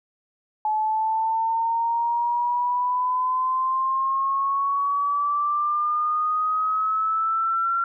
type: exponential sweep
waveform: sine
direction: up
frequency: 856 to 1371 Hz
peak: -20 dBFS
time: 0.65-7.84 s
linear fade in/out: 2 ms
effects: none